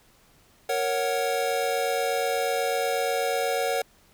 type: chord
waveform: square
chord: F# major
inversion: first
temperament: equal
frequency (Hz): 466.2 / 554.4 / 740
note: A#4 / C#5 / F#5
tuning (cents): 0 / 0 / 0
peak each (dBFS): -29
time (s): 0.69-3.82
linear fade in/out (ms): 5
effects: pink hiss -59 dBFS RMS until 4.13 s